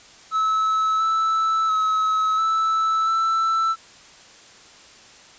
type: tone with pitch steps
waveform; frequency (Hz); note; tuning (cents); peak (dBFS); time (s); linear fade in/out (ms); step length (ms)
triangle; 1299 / 1315 / 1287 / 1314 / 1328; E6 / E6 / E6 / E6 / E6; -26 / -5 / -42 / -6 / +12; -16; 0.31-3.76; 50; 690
effects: white hiss -47 dBFS RMS until 5.38 s + resampled to 16000 Hz